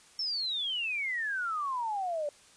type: exponential sweep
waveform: sine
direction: down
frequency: 5440 to 571 Hz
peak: -30 dBFS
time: 0.19-2.29 s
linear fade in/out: 2 ms
effects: white hiss -58 dBFS RMS until 2.56 s + resampled to 22050 Hz